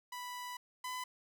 sawtooth tone pair in turn, 987.8 / 1005.6 Hz, B5 / B5, 0 / +31 cents, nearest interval unison, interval 31 cents, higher second, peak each -38 / -35 dBFS, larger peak second, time 0.12-0.57 / 0.84-1.04 s, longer first, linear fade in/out 5 ms, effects none

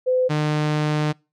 sine / sawtooth tone pair in turn, 509 / 151.33 Hz, C5 / D#3, -48 / -48 cents, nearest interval octave + major sixth, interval 2100 cents, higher first, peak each -16 / -15 dBFS, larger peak second, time 0.06-0.29 / 0.29-1.13 s, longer second, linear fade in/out 20 ms, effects noise-tail reverb RT60 0.3 s tail -26 dB re dry + low-pass 5000 Hz 12 dB/octave

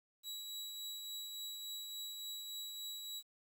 sawtooth tone with tremolo, 3900 Hz, B7, 23 cents flat, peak -39 dBFS, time 0.23-3.23 s, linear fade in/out 50 ms, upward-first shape triangle, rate 3.5 Hz, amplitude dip 35%, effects 11-bit

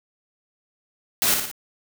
white noise with echo, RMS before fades -20 dBFS, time 1.22-1.34 s, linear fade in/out 0 ms, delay 58 ms, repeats 3, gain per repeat -5 dB, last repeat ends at 1.514 s, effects none

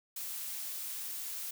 blue noise, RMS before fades -40 dBFS, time 0.16-1.51 s, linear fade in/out 5 ms, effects none

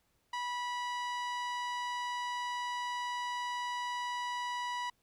sawtooth tone with low-pass filter, 978 Hz, B5, 17 cents flat, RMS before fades -37 dBFS, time 0.33-4.9 s, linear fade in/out 5 ms, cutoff 5500 Hz, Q 0.55, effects pink hiss -75 dBFS RMS until 5.02 s

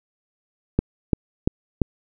click train, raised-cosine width 3 ms, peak -4 dBFS, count 4, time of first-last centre 0.79-1.817 s, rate 2.92 Hz, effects none

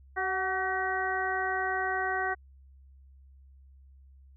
harmonic tone with a mistuned harmonic, 380 Hz, F#4, 46 cents sharp, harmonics 1 / 2 / 3 / 4 / 5, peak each -36 / -32 / -37 / -33 / -34 dBFS, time 0.16-2.35 s, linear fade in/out 20 ms, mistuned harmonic 2, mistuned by -34 cents, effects added 67 Hz sine -52 dBFS peak until 4.36 s

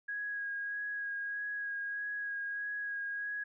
sine tone with vibrato, 1650 Hz, G#6, 12 cents flat, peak -35 dBFS, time 0.08-3.44 s, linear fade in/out 10 ms, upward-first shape sine, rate 1.6 Hz, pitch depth 17 cents each way, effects none

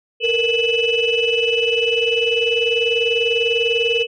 sine tone cluster, 455.4 / 475.6 / 2603 / 2974 Hz, A#4 / A#4 / E7 / F#7, -40 / +35 / -22 / +8 cents, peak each -20 dBFS, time 0.2-4.07 s, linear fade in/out 50 ms, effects tanh soft clip ceiling -8 dBFS

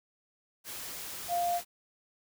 sine tone in noise, 698.5 Hz, F5, in tune, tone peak -27 dBFS, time 1.28-1.61 s, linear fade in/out 50 ms, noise white, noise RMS -41 dBFS, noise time 0.64-1.65 s, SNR +11 dB, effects none

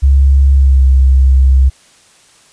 sine tone with pitch glide, 68.4 to 66.03 Hz, C#2 to C2, -23 to +16 cents, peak -4 dBFS, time 0.02-1.7 s, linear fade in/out 20 ms, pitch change -61 cents, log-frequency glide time 0.55-0.83 s, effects white hiss -46 dBFS RMS until 2.52 s + resampled to 22050 Hz

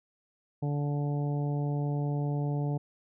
harmonic tone, 144.9 Hz, D3, 23 cents flat, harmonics 1 / 2 / 3 / 4 / 5 / 6, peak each -28 / -37 / -40 / -44 / -43 / -47 dBFS, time 0.62-2.78 s, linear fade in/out 10 ms, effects none

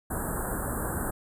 pink band-stop noise, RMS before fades -31 dBFS, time 0.1-1.11 s, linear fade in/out 10 ms, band 1700 to 7800 Hz, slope 96 dB/octave, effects resampled to 32000 Hz

